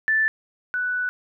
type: tone pair in turn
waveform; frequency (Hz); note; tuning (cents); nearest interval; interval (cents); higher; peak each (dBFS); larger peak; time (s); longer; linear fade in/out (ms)
sine; 1760 / 1485.1; A6 / F#6; 0 / +6; minor third; 294; first; -17 / -22; first; 0.08-0.28 / 0.74-1.09; second; 0
effects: none